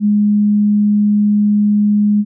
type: tone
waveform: sine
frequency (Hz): 207.7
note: G#3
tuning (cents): 0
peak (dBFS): -9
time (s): 0-2.25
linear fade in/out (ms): 50
effects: none